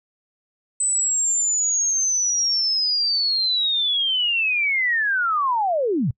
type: linear sweep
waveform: sine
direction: down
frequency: 8090 to 99.5 Hz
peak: -18 dBFS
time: 0.8-6.11 s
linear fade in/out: 5 ms
effects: noise-tail reverb RT60 0.1 s tail -26 dB re dry